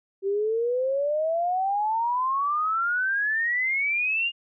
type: exponential sweep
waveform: sine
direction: up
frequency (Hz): 384.3 to 2849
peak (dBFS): -22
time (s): 0.22-4.32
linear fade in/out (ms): 50
effects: none